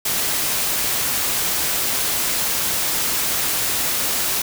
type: noise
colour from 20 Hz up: white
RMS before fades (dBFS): -21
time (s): 0.05-4.42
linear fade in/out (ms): 5
effects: none